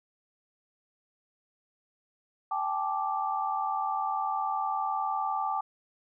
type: chord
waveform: sine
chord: G suspended second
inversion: none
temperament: equal with one note detuned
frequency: 784 / 863.9 / 1174.7 Hz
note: G5 / A5 / D6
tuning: 0 / -32 / 0 cents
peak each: -32 dBFS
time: 2.51-5.61 s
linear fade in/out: 5 ms
effects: none